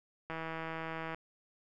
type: click train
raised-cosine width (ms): 0.5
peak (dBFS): -25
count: 138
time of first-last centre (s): 0.3-1.146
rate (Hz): 162
effects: none